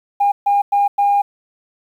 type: tone bursts at uneven times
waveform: sine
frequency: 809 Hz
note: G#5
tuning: 46 cents flat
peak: -10 dBFS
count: 4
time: 0.2-0.32 / 0.46-0.62 / 0.72-0.88 / 0.98-1.22 s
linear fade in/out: 10 ms
effects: tanh soft clip ceiling -8 dBFS + 8-bit